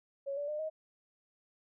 sine tone with pitch steps, 554.4 / 577.9 / 602.5 / 628.1 Hz, C#5 / D5 / D5 / D#5, 0 / -28 / +44 / +16 cents, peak -34 dBFS, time 0.26-0.7 s, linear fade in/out 20 ms, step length 110 ms, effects none

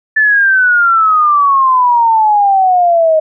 sine exponential sweep, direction down, 1760 to 622.3 Hz, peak -6 dBFS, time 0.16-3.2 s, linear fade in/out 10 ms, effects none

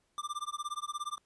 square tone with tremolo, 1188 Hz, D6, 20 cents sharp, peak -33 dBFS, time 0.18-1.18 s, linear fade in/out 0 ms, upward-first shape sine, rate 17 Hz, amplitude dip 100%, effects pink hiss -75 dBFS RMS until 1.25 s + resampled to 24000 Hz

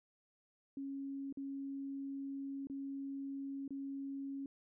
sine tone with dropouts, 275 Hz, C#4, 14 cents flat, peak -40 dBFS, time 0.77-4.46 s, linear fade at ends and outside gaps 2 ms, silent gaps 1.326-1.372 / 2.671-2.698 / 3.679-3.706 s, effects none

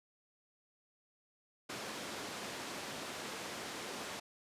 pink band-pass noise, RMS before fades -44 dBFS, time 1.69-4.2 s, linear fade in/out 10 ms, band 240 to 7700 Hz, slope 12 dB/octave, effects resampled to 32000 Hz

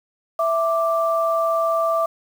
sine tone pair together, 660 / 1175.2 Hz, E5 / D6, +2 / +1 cents, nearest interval minor seventh, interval 999 cents, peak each -19 / -21 dBFS, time 0.39-2.06 s, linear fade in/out 5 ms, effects 7-bit

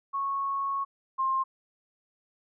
sine tone pair in turn, 1102 / 1060.3 Hz, C#6 / C6, -11 / +23 cents, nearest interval minor second, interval 66 cents, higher first, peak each -27 / -24 dBFS, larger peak second, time 0.13-0.85 / 1.18-1.44 s, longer first, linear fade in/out 20 ms, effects none

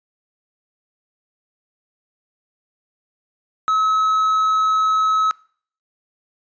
triangle tone, 1287 Hz, E6, 42 cents flat, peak -13 dBFS, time 3.68-5.31 s, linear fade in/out 0 ms, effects noise-tail reverb RT60 0.5 s tail -22 dB re dry + resampled to 16000 Hz

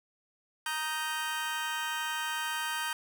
25% pulse chord, Eb major, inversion second, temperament just, 933.4 / 1244.5 / 1555.6 Hz, Bb5 / Eb6 / G6, +2 / 0 / -14 cents, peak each -32 / -35 / -31 dBFS, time 0.66-2.93 s, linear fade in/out 2 ms, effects none

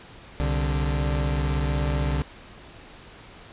40% pulse tone pair together, 65.26 / 146.5 Hz, C2 / D3, -4 / -4 cents, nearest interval octave + major second, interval 1400 cents, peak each -23 / -26 dBFS, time 0.4-2.22 s, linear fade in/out 0 ms, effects pink hiss -46 dBFS RMS until 3.52 s + resampled to 8000 Hz

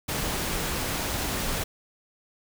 pink noise, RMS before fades -29 dBFS, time 0.08-1.64 s, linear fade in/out 10 ms, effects none

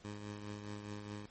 15% pulse tone with tremolo, 103.83 Hz, G#2, in tune, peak -35 dBFS, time 0.04-1.26 s, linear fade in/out 5 ms, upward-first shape triangle, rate 4.8 Hz, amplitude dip 50%, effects pink hiss -63 dBFS RMS until 1.3 s + MP3 32 kbps

